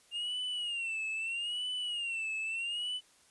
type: tone with vibrato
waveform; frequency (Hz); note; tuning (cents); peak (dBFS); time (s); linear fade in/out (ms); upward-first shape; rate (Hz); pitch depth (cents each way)
triangle; 2794; F7; 0; -32; 0.11-3.01; 50; sine; 0.78; 120
effects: white hiss -64 dBFS RMS until 3.3 s + resampled to 24000 Hz